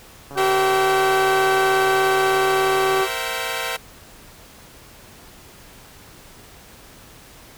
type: click train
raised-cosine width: 1 ms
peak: -23 dBFS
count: 379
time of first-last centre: 0.31-3.01 s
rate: 140 Hz
type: harmonic tone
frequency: 383.4 Hz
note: G4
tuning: 38 cents flat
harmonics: 1 / 2 / 3 / 4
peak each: -19 / -22 / -24 / -25 dBFS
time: 0.35-3.08 s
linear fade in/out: 50 ms
type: chord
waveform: 10% pulse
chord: C dominant seventh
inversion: third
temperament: equal with one note detuned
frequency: 466.2 / 523.3 / 659.3 / 767 Hz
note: Bb4 / C5 / E5 / G5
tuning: 0 / 0 / 0 / -38 cents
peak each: -21 dBFS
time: 0.37-3.77 s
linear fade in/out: 10 ms
effects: pink hiss -45 dBFS RMS until 7.57 s